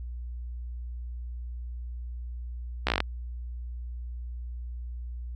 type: slowing click train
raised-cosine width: 0.3 ms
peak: -8 dBFS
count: 8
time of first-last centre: 2.87-3.004 s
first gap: 15 ms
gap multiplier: 1.08
effects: added 60 Hz sine -34 dBFS peak until 5.35 s